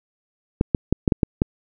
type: clicks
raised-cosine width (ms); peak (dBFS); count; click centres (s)
3; -3; 7; 0.611 / 0.748 / 0.926 / 1.078 / 1.122 / 1.232 / 1.419
effects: none